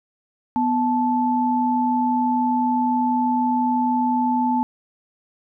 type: tone pair together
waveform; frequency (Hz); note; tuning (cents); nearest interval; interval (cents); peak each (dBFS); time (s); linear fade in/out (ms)
sine; 247.4 / 874; B3 / A5; +3 / -12; octave + minor seventh; 2185; -20; 0.56-4.63; 0
effects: none